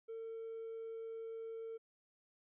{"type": "tone", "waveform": "triangle", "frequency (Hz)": 451.7, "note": "A4", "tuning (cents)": 45, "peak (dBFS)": -40, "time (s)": [0.08, 1.78], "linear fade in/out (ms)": 20, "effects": ["tanh soft clip ceiling -39 dBFS", "resampled to 8000 Hz"]}